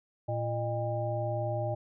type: harmonic tone with a mistuned harmonic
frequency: 114.9 Hz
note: A#2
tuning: 25 cents flat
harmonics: 1 / 3 / 5 / 7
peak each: -32 / -41 / -33 / -38 dBFS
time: 0.28-1.75 s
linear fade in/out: 10 ms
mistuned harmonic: 5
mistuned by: +99 cents
effects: none